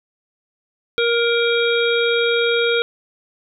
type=harmonic tone; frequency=469.7 Hz; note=A#4; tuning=13 cents sharp; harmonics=1 / 3 / 5 / 7 / 8; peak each=-17 / -22 / -24 / -25 / -26 dBFS; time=0.98-2.82 s; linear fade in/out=0 ms; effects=none